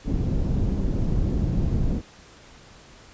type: low-pass noise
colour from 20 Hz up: pink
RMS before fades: -23 dBFS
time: 0.04-2.02 s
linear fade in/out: 50 ms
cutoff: 250 Hz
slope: 12 dB/octave
effects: pink hiss -49 dBFS RMS until 3.13 s + resampled to 16000 Hz